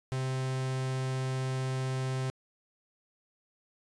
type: tone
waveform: 45% pulse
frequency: 130.8 Hz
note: C3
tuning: in tune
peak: -30 dBFS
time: 0.12-2.3 s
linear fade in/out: 0 ms
effects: resampled to 22050 Hz